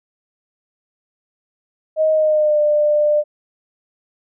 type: tone with pitch glide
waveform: sine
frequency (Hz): 627 to 597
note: D#5 to D5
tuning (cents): +13 to +28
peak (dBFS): -12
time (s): 1.96-3.24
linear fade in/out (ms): 50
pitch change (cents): -85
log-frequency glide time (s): 2.12-2.6
effects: none